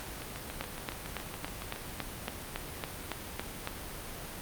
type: two click trains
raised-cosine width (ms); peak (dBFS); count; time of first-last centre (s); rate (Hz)
0.3; -23 / -17; 12 / 12; 0.22-1.761 / 0.61-3.674; 7.14 / 3.59
effects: pink hiss -42 dBFS RMS until 4.41 s + Opus 48 kbps